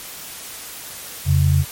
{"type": "tone pair together", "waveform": "sine", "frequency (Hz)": [87.31, 138.59], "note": ["F2", "C#3"], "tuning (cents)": [0, 0], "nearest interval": "minor sixth", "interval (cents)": 800, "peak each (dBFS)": -15, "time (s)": [1.25, 1.65], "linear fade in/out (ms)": 50, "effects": ["white hiss -34 dBFS RMS until 1.71 s", "MP3 64 kbps"]}